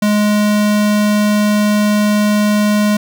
square tone, 209 Hz, G#3, 11 cents sharp, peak -11 dBFS, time 0.02-2.97 s, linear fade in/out 5 ms, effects none

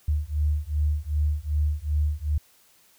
sine beating tone pair, 73.7 / 76.3 Hz, D2 / D#2, +7 / -33 cents, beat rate 2.6 Hz, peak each -25 dBFS, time 0.08-2.38 s, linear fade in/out 5 ms, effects white hiss -59 dBFS RMS until 2.98 s

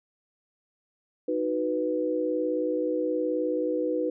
sine chord, B major, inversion first, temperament equal, 311.1 / 370 / 493.9 Hz, D#4 / F#4 / B4, 0 / 0 / 0 cents, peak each -29 / -32 / -27 dBFS, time 1.28-4.1 s, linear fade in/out 5 ms, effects none

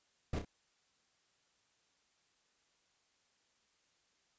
brown noise with echo, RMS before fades -35 dBFS, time 0.33-0.39 s, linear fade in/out 5 ms, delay 30 ms, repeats 2, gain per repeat -7 dB, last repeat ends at 0.45 s, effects white hiss -75 dBFS RMS until 4.38 s + resampled to 16000 Hz

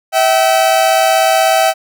40% pulse tone pair together, 650 / 766.3 Hz, E5 / G5, -24 / -40 cents, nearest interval minor third, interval 284 cents, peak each -11 dBFS, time 0.12-1.74 s, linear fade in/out 50 ms, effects none

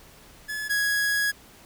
45% pulse tone pair in turn, 1708 / 1664.2 Hz, G#6 / G#6, +48 / +3 cents, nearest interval unison, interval 45 cents, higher first, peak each -29 / -22 dBFS, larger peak second, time 0.48-0.69 / 0.69-1.32 s, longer second, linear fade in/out 20 ms, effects pink hiss -51 dBFS RMS until 1.65 s

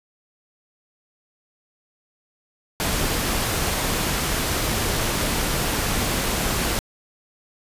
pink noise, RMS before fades -23 dBFS, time 2.8-6.79 s, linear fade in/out 0 ms, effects resampled to 32000 Hz

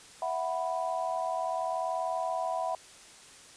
sine chord, E suspended second, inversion none, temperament equal, 659.3 / 740 / 987.8 Hz, E5 / F#5 / B5, 0 / 0 / 0 cents, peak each -33 / -33 / -35 dBFS, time 0.22-2.75 s, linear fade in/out 2 ms, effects white hiss -52 dBFS RMS until 3.56 s + resampled to 22050 Hz

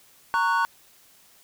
triangle chord, F# major, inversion first, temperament just, 925 / 1110 / 1480 Hz, A#5 / C#6 / F#6, -14 / +2 / 0 cents, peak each -22 / -23 / -23 dBFS, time 0.34-0.65 s, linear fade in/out 0 ms, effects white hiss -56 dBFS RMS until 1.43 s

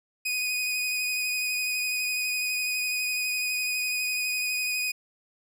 sawtooth tone with vibrato, 2489 Hz, D#7, in tune, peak -23 dBFS, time 0.25-4.92 s, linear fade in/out 10 ms, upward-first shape sine, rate 12 Hz, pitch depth 16 cents each way, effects none

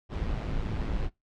brown noise with amplitude modulation, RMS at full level -28 dBFS, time 0.09-1.1 s, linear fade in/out 50 ms, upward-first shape sine, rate 109 Hz, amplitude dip 50%, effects noise-tail reverb RT60 0.2 s tail -23 dB re dry + low-pass 4000 Hz 12 dB/octave

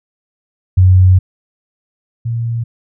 sine tone pair in turn, 92.5 / 116.54 Hz, F#2 / A#2, 0 / 0 cents, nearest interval major third, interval 400 cents, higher second, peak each -4 / -15 dBFS, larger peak first, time 0.77-1.19 / 2.25-2.64 s, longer first, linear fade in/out 10 ms, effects none

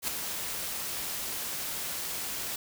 white noise with ADSR envelope, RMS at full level -29 dBFS, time 0.02-2.56 s, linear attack 59 ms, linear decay 4 ms, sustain -6 dB, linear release 4 ms, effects none

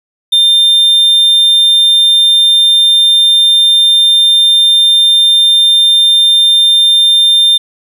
triangle tone, 3600 Hz, A7, 39 cents sharp, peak -3 dBFS, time 0.32-7.58 s, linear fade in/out 10 ms, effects 7-bit

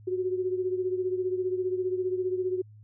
sine beating tone pair, 367 / 382 Hz, F#4 / G4, -14 / -45 cents, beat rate 15 Hz, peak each -27 / -33 dBFS, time 0.07-2.62 s, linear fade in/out 10 ms, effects added 106 Hz sine -48 dBFS peak until 2.83 s

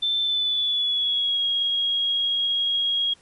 sine tone with pitch glide, 3543 to 3287 Hz, A7 to G#7, +11 to -19 cents, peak -20 dBFS, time 0.02-3.14 s, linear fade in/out 10 ms, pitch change -130 cents, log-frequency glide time 0.21-1.45 s, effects pink hiss -56 dBFS RMS until 3.21 s + MP3 48 kbps

